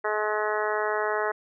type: harmonic tone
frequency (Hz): 212.5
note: G#3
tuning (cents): +40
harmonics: 2 / 3 / 4 / 5 / 6 / 7 / 8 / 9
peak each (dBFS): -29 / -31 / -32 / -33 / -34 / -34 / -35 / -36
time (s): 0.04-1.32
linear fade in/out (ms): 10
effects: none